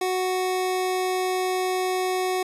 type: tone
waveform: 25% pulse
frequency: 370 Hz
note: F#4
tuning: in tune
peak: -19 dBFS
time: 0.01-2.43 s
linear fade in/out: 5 ms
effects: resampled to 32000 Hz